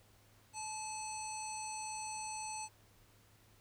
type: harmonic tone with a mistuned harmonic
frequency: 869 Hz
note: A5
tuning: 22 cents flat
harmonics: 1 / 3 / 5 / 7 / 9 / 10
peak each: -43 / -50 / -52 / -50 / -48 / -51 dBFS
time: 0.53-2.69 s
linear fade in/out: 50 ms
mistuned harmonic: 3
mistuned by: -16 cents
effects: added 104 Hz sine -67 dBFS peak until 3.6 s + pink hiss -67 dBFS RMS until 3.6 s